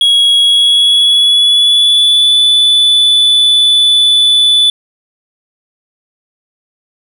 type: tone with pitch glide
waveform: triangle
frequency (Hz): 3322 to 3479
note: G#7 to A7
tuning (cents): 0 to -20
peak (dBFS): -4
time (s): 0.01-4.7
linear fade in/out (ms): 2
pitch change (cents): +80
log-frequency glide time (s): 0.39-2.38
effects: none